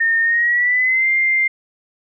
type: tone with pitch glide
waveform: sine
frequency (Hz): 1827 to 2099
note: A#6 to C7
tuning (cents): -35 to +5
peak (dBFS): -13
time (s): 0-1.48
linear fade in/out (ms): 10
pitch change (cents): +240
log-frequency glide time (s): 0.22-1.08
effects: none